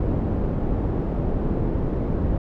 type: low-pass noise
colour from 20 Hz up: pink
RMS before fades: -23 dBFS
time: 0-2.38 s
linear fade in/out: 5 ms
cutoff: 450 Hz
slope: 12 dB/octave
effects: none